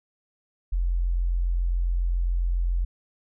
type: tone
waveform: sine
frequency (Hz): 43.65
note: F1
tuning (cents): 0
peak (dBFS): -21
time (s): 0.72-2.85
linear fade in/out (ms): 10
effects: none